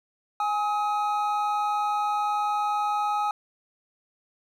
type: tone pair together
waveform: triangle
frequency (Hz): 830.6 / 1271.1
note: G#5 / D#6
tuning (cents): 0 / +37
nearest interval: perfect fifth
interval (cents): 737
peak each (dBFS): -23 / -26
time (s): 0.4-3.31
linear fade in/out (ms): 2
effects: none